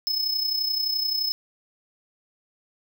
square tone with amplitude modulation, 5200 Hz, E8, 24 cents flat, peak -21 dBFS, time 0.07-1.32 s, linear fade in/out 0 ms, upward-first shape sine, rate 31.6 Hz, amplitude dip 60%, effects none

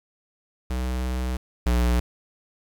square tone pair in turn, 63 / 60.23 Hz, B1 / B1, +35 / -43 cents, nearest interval minor second, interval 78 cents, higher first, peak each -25 / -19 dBFS, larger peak second, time 0.7-1.37 / 1.66-2 s, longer first, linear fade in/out 5 ms, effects 8-bit

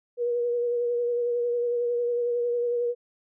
sine tone with vibrato, 479.9 Hz, B4, 50 cents flat, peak -23 dBFS, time 0.17-2.95 s, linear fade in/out 50 ms, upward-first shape sine, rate 11 Hz, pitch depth 22 cents each way, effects none

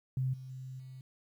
sine tone with level steps, 130.3 Hz, C3, 7 cents flat, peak -29 / -43 / -41 / -45 dBFS, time 0.17-1.01 s, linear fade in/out 2 ms, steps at 0.33 / 0.49 / 0.79 s, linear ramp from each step 10 ms, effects 11-bit

